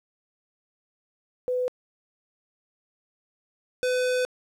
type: tone pair in turn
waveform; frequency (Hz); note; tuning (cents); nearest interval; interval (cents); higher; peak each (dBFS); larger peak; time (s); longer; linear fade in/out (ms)
sine / square; 501 / 502.9; B4 / B4; +25 / +31; unison; 6; second; -23; neither; 1.48-1.68 / 3.83-4.25; second; 0
effects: low-pass 9000 Hz 12 dB/octave + 10-bit